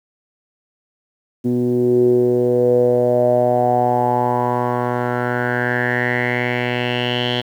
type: tone with low-pass filter sweep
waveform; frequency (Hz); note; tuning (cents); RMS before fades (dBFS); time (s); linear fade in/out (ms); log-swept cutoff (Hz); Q
10% pulse; 122.7; B2; -11; -17; 1.44-7.42; 20; 290 to 3300; 6
effects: 8-bit